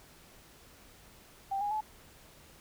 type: tone with pitch steps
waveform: sine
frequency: 785 / 821.7 / 860 Hz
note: G5 / G#5 / A5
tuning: +2 / -19 / -40 cents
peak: -30 dBFS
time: 1.51-1.81 s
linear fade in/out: 10 ms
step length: 100 ms
effects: pink hiss -57 dBFS RMS until 2.6 s